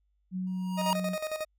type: tone with pitch glide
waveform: sine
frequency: 185 to 183.62 Hz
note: F#3 to F#3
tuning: 0 to -13 cents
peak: -30 dBFS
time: 0.31-1.17 s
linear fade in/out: 50 ms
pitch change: -13 cents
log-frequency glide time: 0.49-0.66 s
type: tone with exponential growth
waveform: square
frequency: 947 Hz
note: A#5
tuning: 27 cents sharp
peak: -24 dBFS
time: 0.47-0.93 s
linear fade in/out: 0 ms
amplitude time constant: 98 ms
type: tone with tremolo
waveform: 40% pulse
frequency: 622.3 Hz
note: D#5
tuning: in tune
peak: -29 dBFS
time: 0.77-1.45 s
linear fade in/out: 20 ms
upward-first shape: square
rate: 11 Hz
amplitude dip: 65%
effects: added 50 Hz sine -69 dBFS peak until 1.58 s